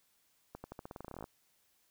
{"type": "accelerating click train", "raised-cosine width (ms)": 1, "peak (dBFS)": -30, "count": 17, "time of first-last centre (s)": [0.55, 1.241], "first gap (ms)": 90, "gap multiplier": 0.89, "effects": ["white hiss -73 dBFS RMS until 1.9 s"]}